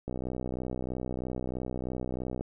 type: click train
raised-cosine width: 2 ms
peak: -21 dBFS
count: 148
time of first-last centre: 0.08-2.41 s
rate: 63.1 Hz
effects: none